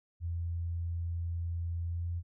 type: tone with pitch glide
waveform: sine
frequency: 84.9 to 86.13 Hz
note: F2 to F2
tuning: -48 to -23 cents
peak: -32 dBFS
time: 0.2-2.23 s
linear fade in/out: 50 ms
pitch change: +25 cents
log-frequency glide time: 1.85-2.11 s
effects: none